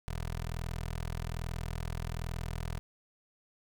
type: tone with notch filter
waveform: 15% pulse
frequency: 41.2 Hz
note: E1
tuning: in tune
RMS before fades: -37 dBFS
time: 0.08-2.79 s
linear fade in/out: 0 ms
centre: 310 Hz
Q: 1
effects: none